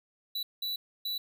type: tone bursts at uneven times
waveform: square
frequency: 3951 Hz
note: B7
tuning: in tune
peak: -32 dBFS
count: 3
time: 0.35-0.43 / 0.62-0.76 / 1.05-1.18 s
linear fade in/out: 5 ms
effects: none